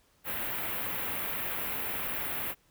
white band-stop noise, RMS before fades -34 dBFS, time 0.24-2.55 s, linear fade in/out 50 ms, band 2800 to 13000 Hz, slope 24 dB/octave, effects pink hiss -67 dBFS RMS until 2.7 s

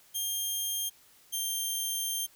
10% pulse tone pair in turn, 3200 / 3171 Hz, G7 / G7, +35 / +19 cents, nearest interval unison, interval 16 cents, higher first, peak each -22 dBFS, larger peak neither, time 0.14-0.9 / 1.32-2.27 s, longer second, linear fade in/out 20 ms, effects white hiss -60 dBFS RMS until 2.35 s

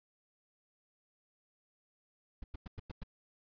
brown noise bursts, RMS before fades -41 dBFS, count 6, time 2.42-3.035 s, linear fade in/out 5 ms, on 20 ms, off 99 ms, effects resampled to 11025 Hz

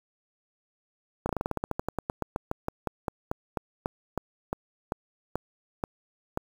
slowing click train, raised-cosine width 1 ms, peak -14 dBFS, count 29, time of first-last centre 1.26-6.374 s, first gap 32 ms, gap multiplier 1.11, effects 7-bit

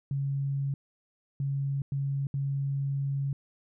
sine tone bursts at uneven times, 138.59 Hz, C#3, in tune, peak -27 dBFS, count 4, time 0.11-0.74 / 1.4-1.82 / 1.92-2.27 / 2.34-3.33 s, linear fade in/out 2 ms, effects none

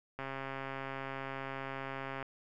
click train, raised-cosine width 0.5 ms, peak -25 dBFS, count 276, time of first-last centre 0.19-2.227 s, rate 135 Hz, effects none

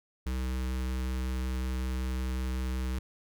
square tone with notch filter, 63.9 Hz, C2, 40 cents flat, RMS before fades -32 dBFS, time 0.26-2.99 s, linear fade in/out 5 ms, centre 670 Hz, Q 1.6, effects none

